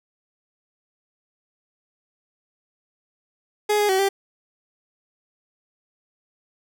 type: tone with pitch steps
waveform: 30% pulse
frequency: 418.7 / 414.6 / 380 / 393.3 Hz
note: G#4 / G#4 / F#4 / G4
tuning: +14 / -3 / +46 / +6 cents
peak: -15 dBFS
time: 3.69-4.09 s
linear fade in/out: 10 ms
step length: 100 ms
effects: none